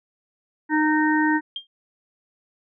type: harmonic tone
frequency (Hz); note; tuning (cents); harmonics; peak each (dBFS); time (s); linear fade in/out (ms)
307.8; D#4; -19; 1 / 3 / 5 / 6; -19 / -24 / -27 / -25; 0.69-1.41; 50
type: tone with exponential decay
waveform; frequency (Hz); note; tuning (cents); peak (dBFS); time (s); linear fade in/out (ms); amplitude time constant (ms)
sine; 3200; G7; +35; -24; 1.56-1.67; 2; 23
effects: none